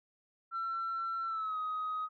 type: tone with pitch glide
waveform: sine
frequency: 1348 to 1257.7 Hz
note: E6 to D#6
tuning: +38 to +18 cents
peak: -32 dBFS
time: 0.51-2.09 s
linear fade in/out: 50 ms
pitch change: -120 cents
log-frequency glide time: 1.26-1.58 s
effects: tanh soft clip ceiling -30 dBFS